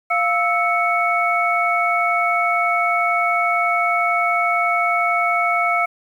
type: tone cluster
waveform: sine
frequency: 696 / 1310 / 2219 Hz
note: F5 / E6 / C#7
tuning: -6 / -11 / +1 cents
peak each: -20 dBFS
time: 0.1-5.86 s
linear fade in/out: 10 ms
effects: 8-bit